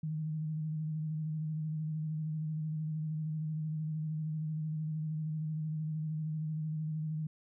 sine tone with vibrato, 155.56 Hz, D#3, in tune, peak -33 dBFS, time 0.03-7.27 s, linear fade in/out 5 ms, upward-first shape square, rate 13 Hz, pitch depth 25 cents each way, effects none

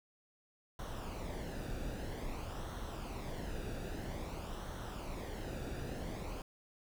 brown noise with flanger, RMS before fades -42 dBFS, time 0.79-6.42 s, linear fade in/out 2 ms, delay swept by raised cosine 0.41 to 0.96 ms, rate 0.51 Hz, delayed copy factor -0.55, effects none

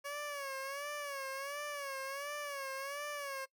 15% pulse tone with vibrato, 561 Hz, C#5, 21 cents sharp, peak -33 dBFS, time 0.04-3.46 s, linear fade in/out 20 ms, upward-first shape sine, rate 1.4 Hz, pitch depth 85 cents each way, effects noise-tail reverb RT60 0.1 s tail -22 dB re dry

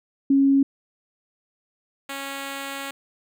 sine / 5% pulse tone pair in turn, 274.6 / 275.6 Hz, C#4 / C#4, -16 / -10 cents, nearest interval unison, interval 6 cents, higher second, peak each -14 / -19 dBFS, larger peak first, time 0.3-0.63 / 2.09-2.91 s, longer second, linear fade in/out 5 ms, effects none

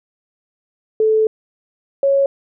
sine tone pair in turn, 436.7 / 552.4 Hz, A4 / C#5, -13 / -6 cents, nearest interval major third, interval 407 cents, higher second, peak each -11 dBFS, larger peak neither, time 1-1.27 / 2.03-2.26 s, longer first, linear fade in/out 2 ms, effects none

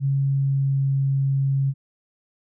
sine tone with pitch glide, 137.6 to 136.65 Hz, C#3 to C#3, -12 to -24 cents, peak -18 dBFS, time 0-1.74 s, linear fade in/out 50 ms, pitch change -12 cents, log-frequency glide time 0.22-0.89 s, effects none

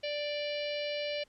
harmonic tone with a mistuned harmonic, 587.3 Hz, D5, in tune, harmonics 1 / 3 / 4 / 5 / 6 / 7 / 8 / 9, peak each -34 / -48 / -41 / -41 / -51 / -45 / -47 / -52 dBFS, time 0.03-1.24 s, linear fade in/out 10 ms, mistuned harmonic 9, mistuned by +53 cents, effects pink hiss -67 dBFS RMS until 1.28 s + low-pass 8000 Hz 12 dB/octave

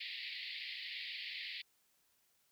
pink band-pass noise, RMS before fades -45 dBFS, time 0-1.62 s, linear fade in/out 10 ms, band 1900 to 4700 Hz, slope 96 dB/octave, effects white hiss -75 dBFS RMS until 2.51 s

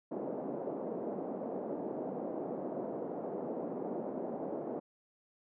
white band-pass noise, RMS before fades -39 dBFS, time 0.11-4.8 s, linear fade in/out 10 ms, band 200 to 610 Hz, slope 24 dB/octave, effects none

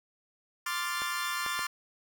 sawtooth chord, D minor seventh, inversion third, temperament equal, 1046.5 / 1174.7 / 1396.9 / 1760 Hz, C6 / D6 / F6 / A6, 0 / 0 / 0 / 0 cents, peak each -33 dBFS, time 0.66-1.67 s, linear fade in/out 5 ms
clicks, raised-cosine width 0.5 ms, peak -24 dBFS, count 3, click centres 1.019 / 1.463 / 1.592 s
effects none

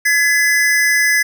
square tone pair together, 1695 / 2018 Hz, G#6 / B6, +35 / +37 cents, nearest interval minor third, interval 302 cents, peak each -15 dBFS, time 0.05-1.23 s, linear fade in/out 10 ms, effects none

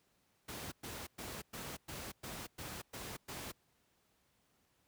pink noise bursts, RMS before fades -45 dBFS, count 9, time 0.48-3.52 s, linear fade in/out 10 ms, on 240 ms, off 110 ms, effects pink hiss -75 dBFS RMS until 4.87 s + high-pass 60 Hz 12 dB/octave

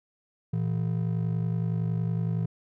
triangle ring-modulated tone, 141.2 Hz, C#3, 32 cents sharp, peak -20 dBFS, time 0.53-2.46 s, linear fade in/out 5 ms, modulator 25.4 Hz, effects none

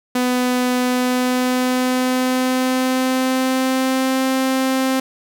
sawtooth tone with pitch glide, 249.7 to 262.9 Hz, B3 to C4, +19 to +8 cents, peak -12 dBFS, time 0.15-5 s, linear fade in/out 5 ms, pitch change +89 cents, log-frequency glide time 0.79-4.23 s, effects none

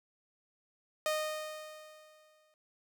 sawtooth tone with exponential decay, 617 Hz, D#5, 15 cents flat, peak -25 dBFS, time 1.06-2.54 s, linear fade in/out 1 ms, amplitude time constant 320 ms, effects none

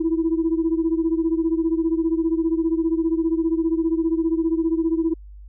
sine beating tone pair, 323.3 / 338.3 Hz, E4 / E4, -34 / +45 cents, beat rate 15 Hz, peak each -19 / -22 dBFS, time 0-5.14 s, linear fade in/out 10 ms, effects tanh soft clip ceiling -12 dBFS + added 50 Hz sine -38 dBFS peak until 5.48 s

